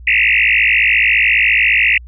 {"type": "tone with frequency modulation", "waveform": "sine", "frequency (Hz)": 2343, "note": "D7", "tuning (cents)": -5, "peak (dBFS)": -9, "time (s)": [0.07, 1.98], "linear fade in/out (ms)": 5, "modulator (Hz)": 54.5, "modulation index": 7.8, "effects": ["added 60 Hz sine -32 dBFS peak until 2.07 s"]}